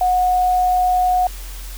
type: tone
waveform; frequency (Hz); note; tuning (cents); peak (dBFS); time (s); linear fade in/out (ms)
sine; 730; F#5; -24; -13; 0.01-1.27; 2
effects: added 44 Hz sine -29 dBFS peak until 1.77 s + white hiss -38 dBFS RMS until 1.77 s